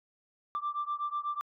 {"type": "beating tone pair", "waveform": "sine", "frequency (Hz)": [1174.7, 1182.8], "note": ["D6", "D6"], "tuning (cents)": [0, 12], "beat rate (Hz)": 8.1, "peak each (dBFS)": [-33, -34], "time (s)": [0.55, 1.41], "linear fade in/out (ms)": 0, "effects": ["tanh soft clip ceiling -26 dBFS"]}